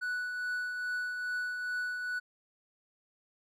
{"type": "tone with tremolo", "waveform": "triangle", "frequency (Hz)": 1480, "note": "F#6", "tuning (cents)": 0, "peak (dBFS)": -29, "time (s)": [0.01, 2.2], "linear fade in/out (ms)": 20, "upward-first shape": "triangle", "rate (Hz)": 2.4, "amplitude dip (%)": 40, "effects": []}